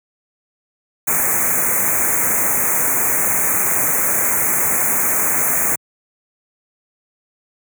white band-stop noise, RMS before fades -17 dBFS, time 1.07-5.76 s, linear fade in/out 10 ms, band 2400 to 6300 Hz, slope 96 dB/octave, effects high-pass 100 Hz 12 dB/octave

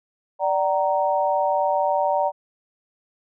sine chord, D augmented, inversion none, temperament equal with one note detuned, 587.3 / 759.5 / 932.3 Hz, D5 / F#5 / A#5, 0 / +45 / 0 cents, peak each -22 / -23 / -23 dBFS, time 0.39-2.32 s, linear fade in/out 50 ms, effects none

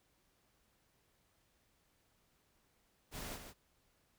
pink noise with echo, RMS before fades -45 dBFS, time 3.11-3.39 s, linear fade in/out 50 ms, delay 150 ms, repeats 1, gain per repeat -7 dB, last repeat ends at 3.54 s, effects pink hiss -75 dBFS RMS until 4.18 s

